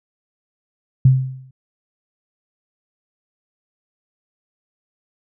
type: tone with exponential decay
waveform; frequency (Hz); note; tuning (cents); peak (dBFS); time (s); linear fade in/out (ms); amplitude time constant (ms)
sine; 130.81; C3; 0; -5; 1.05-1.51; 5; 100
effects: none

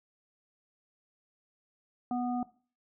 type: harmonic tone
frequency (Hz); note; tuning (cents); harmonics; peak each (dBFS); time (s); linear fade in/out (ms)
245.9; B3; -7; 1 / 3 / 5; -31 / -33 / -46; 2.11-2.43; 2
effects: noise-tail reverb RT60 0.4 s tail -19 dB re dry

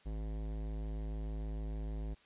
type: tone with hard clipping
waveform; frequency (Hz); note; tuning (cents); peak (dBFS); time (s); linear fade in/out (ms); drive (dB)
sine; 53.3; G#1; +46; -39; 0.05-2.15; 20; 18
effects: white hiss -65 dBFS RMS until 2.25 s + resampled to 8000 Hz

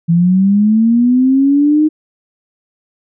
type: linear sweep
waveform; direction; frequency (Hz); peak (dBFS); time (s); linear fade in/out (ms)
sine; up; 164.81 to 311.1; -7; 0.08-1.89; 20
effects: none

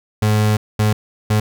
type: tone bursts at uneven times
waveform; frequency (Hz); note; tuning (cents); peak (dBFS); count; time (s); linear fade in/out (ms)
35% pulse; 106.6; G#2; +46; -11; 3; 0.22-0.57 / 0.79-0.93 / 1.3-1.4; 5
effects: none

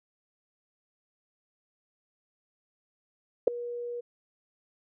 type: tone with ADSR envelope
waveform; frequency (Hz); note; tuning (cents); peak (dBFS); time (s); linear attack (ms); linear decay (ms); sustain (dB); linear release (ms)
sine; 480; B4; -49; -12; 3.47-4.01; 8; 3; -21; 13
effects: none

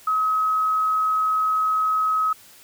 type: tone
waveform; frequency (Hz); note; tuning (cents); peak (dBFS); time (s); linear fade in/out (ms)
sine; 1275; D#6; +42; -18; 0.07-2.33; 5
effects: white hiss -49 dBFS RMS until 2.63 s

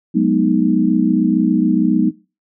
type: chord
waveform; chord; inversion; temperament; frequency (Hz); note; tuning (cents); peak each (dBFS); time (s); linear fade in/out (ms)
sine; G# minor seventh; third; equal with one note detuned; 185 / 211.9 / 246.9 / 311.1; F#3 / G#3 / B3 / D#4; 0 / +35 / 0 / 0; -17; 0.14-2.11; 20
effects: noise-tail reverb RT60 0.3 s tail -20 dB re dry

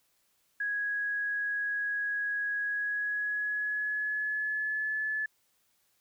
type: tone with pitch glide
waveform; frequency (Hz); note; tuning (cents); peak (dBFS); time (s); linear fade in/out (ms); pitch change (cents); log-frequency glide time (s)
sine; 1661.2 to 1726.7; G#6 to A6; 0 to -33; -29; 0.6-5.26; 5; +67; 2.62-4.97
effects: white hiss -72 dBFS RMS until 6 s

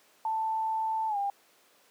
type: tone with pitch glide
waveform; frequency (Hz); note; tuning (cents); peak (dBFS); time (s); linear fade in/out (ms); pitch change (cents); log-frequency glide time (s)
sine; 884 to 801.3; A5 to G5; +8 to +38; -27; 0.25-1.3; 2; -170; 1.08-1.17
effects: pink hiss -62 dBFS RMS until 1.9 s + high-pass 400 Hz 12 dB/octave

